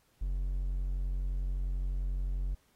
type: tone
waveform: triangle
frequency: 45.75 Hz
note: F#1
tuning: 19 cents flat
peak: -28 dBFS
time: 0.21-2.55 s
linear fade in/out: 10 ms
effects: pink hiss -70 dBFS RMS until 2.75 s + AAC 48 kbps